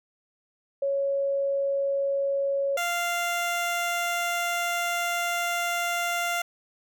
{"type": "tone pair in turn", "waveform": ["sine", "15% pulse"], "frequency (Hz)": [554.4, 694.9], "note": ["C#5", "F5"], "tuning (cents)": [0, -9], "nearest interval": "major third", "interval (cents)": 391, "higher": "second", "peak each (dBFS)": [-23, -19], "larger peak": "second", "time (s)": [[0.82, 2.77], [2.77, 6.42]], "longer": "second", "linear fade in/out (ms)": 5, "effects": []}